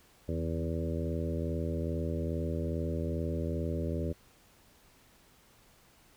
harmonic tone with a mistuned harmonic, 82.41 Hz, E2, in tune, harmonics 1 / 2 / 3 / 4 / 5 / 6 / 7, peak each -34 / -37 / -39 / -40 / -41 / -42 / -42 dBFS, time 0.28-4.13 s, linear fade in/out 10 ms, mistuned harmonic 2, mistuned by -47 cents, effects pink hiss -62 dBFS RMS until 6.16 s

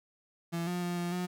35% pulse tone with pitch steps, 169 / 177.4 / 175.5 / 174.2 / 179.5 Hz, E3 / F3 / F3 / F3 / F3, +43 / +27 / +9 / -4 / +48 cents, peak -30 dBFS, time 0.52-1.27 s, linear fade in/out 20 ms, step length 150 ms, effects none

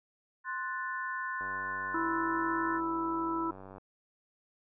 sine chord, F# diminished, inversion second, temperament equal, 1046.5 / 1480 / 1760 Hz, C6 / F#6 / A6, 0 / 0 / 0 cents, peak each -37 / -38 / -39 dBFS, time 0.44-2.81 s, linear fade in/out 50 ms
click train, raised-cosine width 1 ms, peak -34 dBFS, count 228, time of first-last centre 1.41-3.782 s, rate 95.7 Hz
harmonic tone, 329.6 Hz, E4, in tune, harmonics 1 / 3 / 4, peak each -33 / -35 / -36 dBFS, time 1.94-3.51 s, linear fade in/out 5 ms
effects none

